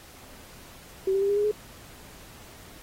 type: tone with pitch steps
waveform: sine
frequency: 383.2 / 390.6 / 398.1 / 405.8 / 413.6 / 421.5 Hz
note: G4 / G4 / G4 / G#4 / G#4 / G#4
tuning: -39 / -6 / +27 / -40 / -7 / +26 cents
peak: -21 dBFS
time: 1.07-1.514 s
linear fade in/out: 5 ms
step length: 74 ms
effects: pink hiss -49 dBFS RMS until 2.82 s + AAC 48 kbps